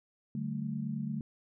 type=chord; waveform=sine; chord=D suspended fourth; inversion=none; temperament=equal with one note detuned; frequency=146.83 / 190.97 / 220 Hz; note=D3 / G3 / A3; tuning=0 / -45 / 0 cents; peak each=-37 / -39 / -36 dBFS; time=0.35-1.21 s; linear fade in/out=2 ms; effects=none